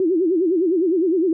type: tone with vibrato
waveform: sine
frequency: 349.2 Hz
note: F4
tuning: in tune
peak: -15 dBFS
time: 0-1.33 s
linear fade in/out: 2 ms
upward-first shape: sine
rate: 9.8 Hz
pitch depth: 180 cents each way
effects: none